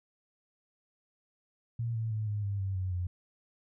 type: tone with pitch steps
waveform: sine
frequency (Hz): 116.54 / 112.25 / 108.11 / 104.13 / 100.29 / 96.59 / 93.03 / 89.61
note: A#2 / A2 / A2 / G#2 / G2 / G2 / F#2 / F2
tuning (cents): 0 / +35 / -30 / +5 / +40 / -25 / +10 / +45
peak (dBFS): -30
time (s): 1.79-3.07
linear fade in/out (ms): 5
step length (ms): 160
effects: none